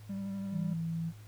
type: tone with vibrato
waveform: triangle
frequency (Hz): 196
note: G3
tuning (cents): 0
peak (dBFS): -33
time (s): 0.09-0.74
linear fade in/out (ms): 10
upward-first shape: sine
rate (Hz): 12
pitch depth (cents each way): 22
type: tone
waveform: sine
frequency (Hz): 164.81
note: E3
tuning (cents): 0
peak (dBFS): -32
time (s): 0.51-1.13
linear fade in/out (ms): 50
effects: added 106 Hz sine -48 dBFS peak until 1.27 s + pink hiss -60 dBFS RMS until 1.27 s